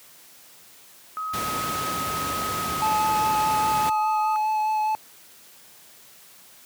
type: tone with pitch glide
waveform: sine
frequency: 1268 to 1248.4 Hz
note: D#6 to D#6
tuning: +32 to +5 cents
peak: -27 dBFS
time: 1.17-4.36 s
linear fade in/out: 0 ms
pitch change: -27 cents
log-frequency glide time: 2.48-4.19 s
type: noise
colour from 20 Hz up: pink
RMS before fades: -30 dBFS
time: 1.33-3.9 s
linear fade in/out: 10 ms
type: tone with vibrato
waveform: triangle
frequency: 862 Hz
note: A5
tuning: 36 cents flat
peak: -19 dBFS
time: 2.82-4.95 s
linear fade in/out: 0 ms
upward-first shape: sine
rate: 4.9 Hz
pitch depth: 14 cents each way
effects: white hiss -50 dBFS RMS until 6.65 s + high-pass 100 Hz 12 dB/octave